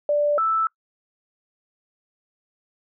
sine tone pair in turn, 587.3 / 1318.4 Hz, D5 / E6, 0 / 0 cents, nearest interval octave + major second, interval 1400 cents, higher second, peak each -17 / -18 dBFS, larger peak first, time 0.09-0.38 / 0.38-0.67 s, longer neither, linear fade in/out 2 ms, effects noise-tail reverb RT60 0.1 s tail -24 dB re dry

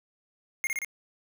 square tone with echo, 2138 Hz, C7, 37 cents sharp, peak -26 dBFS, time 0.64-0.67 s, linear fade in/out 0 ms, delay 59 ms, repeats 3, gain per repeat -2 dB, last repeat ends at 0.847 s, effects none

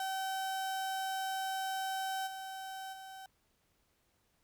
35% pulse tone with level steps, 767 Hz, G5, 38 cents flat, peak -33 / -40 / -45 dBFS, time 0-3.26 s, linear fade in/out 2 ms, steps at 2.26 / 2.92 s, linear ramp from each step 20 ms, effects pink hiss -75 dBFS RMS until 4.43 s

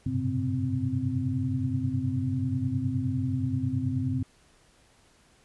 sine tone cluster, 95.4 / 104.3 / 125 / 135 / 259.6 Hz, G2 / G#2 / B2 / C#3 / C4, -47 / +8 / +21 / -45 / -13 cents, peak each -34 / -33 / -32 / -32 / -30 dBFS, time 0.06-4.23 s, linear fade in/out 5 ms, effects pink hiss -61 dBFS RMS until 5.44 s + resampled to 24000 Hz

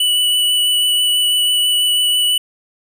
square tone with vibrato, 2960 Hz, F#7, in tune, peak -13 dBFS, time 0-2.38 s, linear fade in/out 5 ms, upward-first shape triangle, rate 6.1 Hz, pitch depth 14 cents each way, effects none

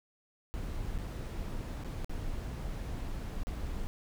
brown noise with dropouts, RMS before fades -37 dBFS, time 0.54-3.87 s, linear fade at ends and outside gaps 0 ms, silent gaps 0.979-0.987 / 1.838-1.846 / 2.045-2.095 / 3.434-3.47 s, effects none

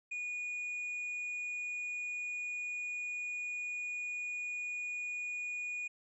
triangle tone, 2454 Hz, D#7, 25 cents flat, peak -35 dBFS, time 0.11-5.88 s, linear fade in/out 10 ms, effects resampled to 22050 Hz

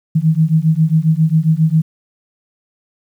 sine beating tone pair, 155.56 / 162.96 Hz, D#3 / E3, 0 / -20 cents, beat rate 7.4 Hz, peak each -13 dBFS, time 0.15-1.82 s, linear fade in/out 10 ms, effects 8-bit

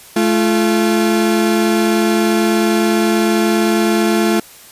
35% pulse tone pair together, 216.1 / 342.7 Hz, A3 / F4, -31 / -33 cents, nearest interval minor sixth, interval 798 cents, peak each -13 dBFS, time 0.16-4.4 s, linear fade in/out 5 ms, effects white hiss -40 dBFS RMS until 4.71 s + resampled to 32000 Hz

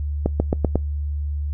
accelerating click train, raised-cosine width 2 ms, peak -5 dBFS, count 5, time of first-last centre 0.26-0.756 s, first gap 140 ms, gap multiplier 0.92, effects noise-tail reverb RT60 0.2 s tail -26 dB re dry + added 73 Hz sine -22 dBFS peak until 1.53 s

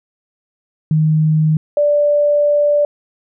sine tone pair in turn, 155.8 / 585.8 Hz, D#3 / D5, +3 / -5 cents, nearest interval octave + major seventh, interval 2292 cents, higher second, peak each -10 dBFS, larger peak neither, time 0.91-1.57 / 1.77-2.85 s, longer second, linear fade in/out 2 ms, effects none

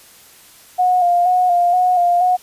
sine tone with vibrato, 715 Hz, F5, 41 cents sharp, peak -11 dBFS, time 0.78-2.37 s, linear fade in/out 20 ms, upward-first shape square, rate 2.1 Hz, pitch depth 33 cents each way, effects white hiss -45 dBFS RMS until 2.42 s + resampled to 32000 Hz

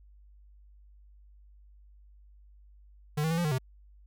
square tone with pitch steps, 150.1 / 160 / 165.4 / 173.5 / 152.2 / 129.4 Hz, D3 / D#3 / E3 / F3 / D#3 / C3, +38 / +49 / +6 / -11 / -38 / -19 cents, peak -27 dBFS, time 3.17-3.584 s, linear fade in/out 10 ms, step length 69 ms, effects added 50 Hz sine -53 dBFS peak until 4.06 s

